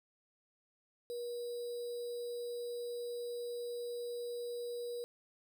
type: tone with sample-and-hold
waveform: sine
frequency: 480 Hz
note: B4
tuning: 49 cents flat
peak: -38 dBFS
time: 1.1-5.04 s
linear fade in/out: 0 ms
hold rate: 4410 Hz
effects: none